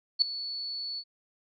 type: tone with ADSR envelope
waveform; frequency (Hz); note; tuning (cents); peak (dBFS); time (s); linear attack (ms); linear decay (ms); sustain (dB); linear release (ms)
sine; 4435; C#8; 0; -16; 0.19-1.04; 29; 3; -17; 59
effects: none